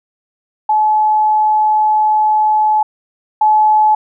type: tone pair in turn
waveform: sine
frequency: 857 / 857 Hz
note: A5 / A5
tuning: -46 / -46 cents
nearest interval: unison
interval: 0 cents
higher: neither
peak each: -9 / -7 dBFS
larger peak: second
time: 0.69-2.83 / 3.41-3.95 s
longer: first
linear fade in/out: 5 ms
effects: none